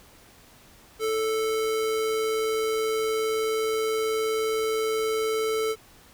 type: tone with amplitude modulation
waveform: square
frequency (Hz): 440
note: A4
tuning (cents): 0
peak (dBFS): -23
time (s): 0.99-5.76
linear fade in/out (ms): 50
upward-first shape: sine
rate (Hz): 119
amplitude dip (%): 30
effects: pink hiss -53 dBFS RMS until 6.13 s